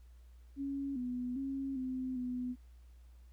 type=tone with pitch steps; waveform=sine; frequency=277 / 247.9 / 271.5 / 257.6 / 249.2 Hz; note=C#4 / B3 / C#4 / C4 / B3; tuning=-1 / +7 / -36 / -27 / +16 cents; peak=-35 dBFS; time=0.56-2.56 s; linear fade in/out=50 ms; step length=400 ms; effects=added 60 Hz sine -54 dBFS peak until 3.32 s + pink hiss -74 dBFS RMS until 3.32 s